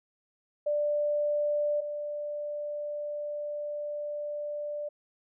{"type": "tone pair in turn", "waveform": "sine", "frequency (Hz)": [590, 590], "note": ["D5", "D5"], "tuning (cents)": [8, 8], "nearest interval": "unison", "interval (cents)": 0, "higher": "neither", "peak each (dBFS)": [-25, -32], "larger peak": "first", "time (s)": [[0.66, 1.81], [1.81, 4.89]], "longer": "second", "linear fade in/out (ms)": 10, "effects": []}